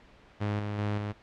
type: tone with tremolo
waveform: sawtooth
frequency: 103.83 Hz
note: G#2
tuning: in tune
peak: -24 dBFS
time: 0.4-1.13 s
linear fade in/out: 20 ms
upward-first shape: square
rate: 2.6 Hz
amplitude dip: 35%
effects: pink hiss -56 dBFS RMS until 1.22 s + low-pass 3000 Hz 12 dB/octave